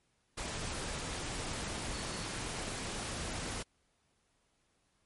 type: tone in noise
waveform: sine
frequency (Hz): 4412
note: C#8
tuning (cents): -9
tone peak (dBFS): -50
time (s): 1.93-2.26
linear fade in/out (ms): 10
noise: pink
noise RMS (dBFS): -39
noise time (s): 0.37-3.63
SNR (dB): -14
effects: pink hiss -75 dBFS RMS until 5.05 s + MP3 48 kbps